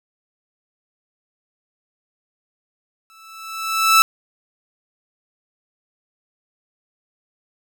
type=tone with exponential growth; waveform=sawtooth; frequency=1317 Hz; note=E6; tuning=2 cents flat; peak=-4 dBFS; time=3.1-4.02 s; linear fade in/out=0 ms; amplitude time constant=200 ms; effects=none